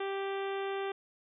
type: harmonic tone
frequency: 392 Hz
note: G4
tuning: in tune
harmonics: 1 / 2 / 3 / 4 / 5 / 6 / 7 / 8 / 9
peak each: -34 / -40 / -44 / -46 / -48 / -50 / -51 / -52 / -53 dBFS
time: 0-0.92 s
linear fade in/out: 5 ms
effects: none